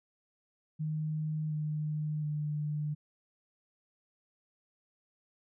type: tone with pitch steps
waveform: sine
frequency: 154.7 / 152.22 / 149.78 Hz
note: D#3 / D#3 / D3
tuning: -10 / -38 / +34 cents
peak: -31 dBFS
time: 0.79-2.95 s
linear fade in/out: 20 ms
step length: 720 ms
effects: none